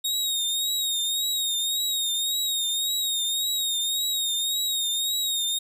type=tone with vibrato; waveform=sawtooth; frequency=3738 Hz; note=A#7; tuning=4 cents sharp; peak=-21 dBFS; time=0.04-5.59 s; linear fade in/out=10 ms; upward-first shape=triangle; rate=1.8 Hz; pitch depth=66 cents each way; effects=none